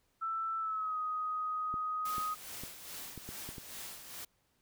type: tone with pitch glide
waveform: sine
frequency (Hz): 1327 to 1252.5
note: E6 to D#6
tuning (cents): +11 to +11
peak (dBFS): -33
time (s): 0.21-2.35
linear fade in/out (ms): 20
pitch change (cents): -100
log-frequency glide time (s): 0.58-0.98
type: clicks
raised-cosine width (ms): 3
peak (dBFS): -32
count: 7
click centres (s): 1.741 / 2.182 / 2.636 / 3.177 / 3.29 / 3.49 / 3.582
type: noise with tremolo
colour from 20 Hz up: white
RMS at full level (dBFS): -44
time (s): 2.05-4.25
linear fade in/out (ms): 5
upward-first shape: sine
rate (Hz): 2.4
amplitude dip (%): 55
effects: pink hiss -75 dBFS RMS until 4.61 s